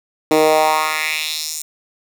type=tone with high-pass filter sweep; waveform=10% pulse; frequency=155.56 Hz; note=D#3; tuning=in tune; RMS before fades=-17 dBFS; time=0.31-1.62 s; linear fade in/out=2 ms; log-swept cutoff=340 to 7600 Hz; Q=2.3; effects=none